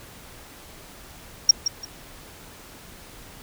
sine tone with echo, 5588 Hz, F8, in tune, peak -6 dBFS, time 1.49-1.51 s, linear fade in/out 5 ms, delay 170 ms, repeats 2, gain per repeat -12 dB, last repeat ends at 1.85 s, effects tanh soft clip ceiling -3 dBFS + pink hiss -45 dBFS RMS until 3.42 s

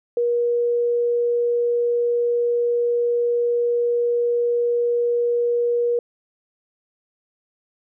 sine tone, 477.4 Hz, A#4, 41 cents sharp, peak -17 dBFS, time 0.17-5.99 s, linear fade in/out 2 ms, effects none

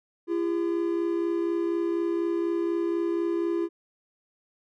triangle tone pair together, 338.9 / 403 Hz, E4 / G4, +48 / +48 cents, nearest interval minor third, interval 300 cents, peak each -23 / -29 dBFS, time 0.27-3.69 s, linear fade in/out 50 ms, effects none

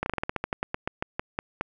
slowing click train, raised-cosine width 0.5 ms, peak -12 dBFS, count 17, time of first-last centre 0.03-1.61 s, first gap 31 ms, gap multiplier 1.14, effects none

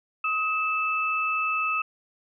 sine tone pair together, 1267 / 2632 Hz, D#6 / E7, +31 / -3 cents, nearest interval octave + minor second, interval 1266 cents, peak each -26 dBFS, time 0.24-1.82 s, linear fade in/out 5 ms, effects none

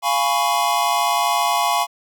square chord, C# dominant seventh, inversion first, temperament equal, 698.5 / 830.6 / 987.8 / 1108.7 Hz, E#5 / G#5 / B5 / C#6, 0 / 0 / 0 / 0 cents, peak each -23 dBFS, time 0.02-1.87 s, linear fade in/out 50 ms, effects none

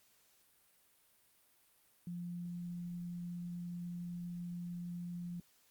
sine tone, 174.61 Hz, F3, in tune, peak -40 dBFS, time 2.07-5.4 s, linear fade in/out 2 ms, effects white hiss -70 dBFS RMS until 5.7 s + Opus 48 kbps

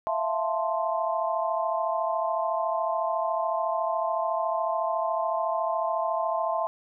sine chord, F major seventh, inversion third, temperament equal with one note detuned, 659.3 / 693.2 / 880 / 1046.5 Hz, E5 / F5 / A5 / C6, 0 / -13 / 0 / 0 cents, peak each -28 / -32 / -31 / -30 dBFS, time 0.07-6.67 s, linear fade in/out 0 ms, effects none

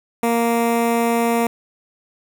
15% pulse tone with notch filter, 233.1 Hz, A#3, in tune, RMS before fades -18 dBFS, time 0.23-1.47 s, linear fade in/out 2 ms, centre 4500 Hz, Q 0.95, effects none

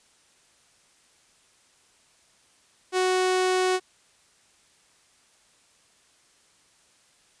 sawtooth tone, 370 Hz, F#4, in tune, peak -17 dBFS, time 2.92-3.8 s, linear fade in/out 50 ms, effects white hiss -61 dBFS RMS until 7.4 s + resampled to 22050 Hz

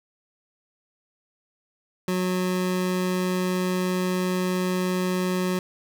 25% pulse tone, 183 Hz, F#3, 19 cents flat, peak -19 dBFS, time 2.08-5.59 s, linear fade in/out 2 ms, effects none

